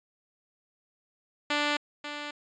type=tone with echo; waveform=5% pulse; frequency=293.7 Hz; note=D4; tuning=in tune; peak=-14 dBFS; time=1.5-1.77 s; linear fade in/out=5 ms; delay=540 ms; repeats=1; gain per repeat=-10 dB; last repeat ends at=2.31 s; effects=resampled to 16000 Hz